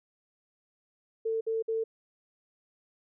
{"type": "tone bursts", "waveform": "sine", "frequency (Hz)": 448, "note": "A4", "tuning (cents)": 31, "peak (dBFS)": -27, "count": 3, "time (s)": [1.25, 1.84], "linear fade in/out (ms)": 10, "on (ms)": 160, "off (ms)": 55, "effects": []}